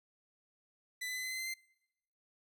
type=tone with pitch steps; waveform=sawtooth; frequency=1997 / 2011 / 2025 / 2039 / 2053 / 2067 / 2082 Hz; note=B6 / B6 / B6 / C7 / C7 / C7 / C7; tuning=+19 / +31 / +43 / -45 / -33 / -22 / -9 cents; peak=-34 dBFS; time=1.01-1.542 s; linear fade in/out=10 ms; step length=76 ms; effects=noise-tail reverb RT60 0.9 s tail -25 dB re dry